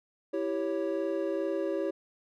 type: chord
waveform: triangle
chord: C# diminished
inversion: first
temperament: equal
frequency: 329.6 / 392 / 554.4 Hz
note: E4 / G4 / C#5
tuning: 0 / 0 / 0 cents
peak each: -31 dBFS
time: 0.33-1.91 s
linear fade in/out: 10 ms
effects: none